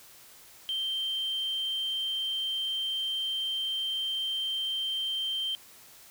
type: tone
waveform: triangle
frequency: 3136 Hz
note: G7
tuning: in tune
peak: -26 dBFS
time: 0.69-5.55 s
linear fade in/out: 0 ms
effects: tanh soft clip ceiling -25 dBFS + white hiss -53 dBFS RMS until 6.1 s